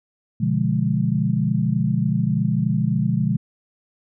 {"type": "chord", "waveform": "sine", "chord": "B diminished seventh", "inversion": "none", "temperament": "equal", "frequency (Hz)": [123.47, 146.83, 174.61, 207.7], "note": ["B2", "D3", "F3", "Ab3"], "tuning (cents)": [0, 0, 0, 0], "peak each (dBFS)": -23, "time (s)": [0.4, 3.37], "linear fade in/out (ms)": 10, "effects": []}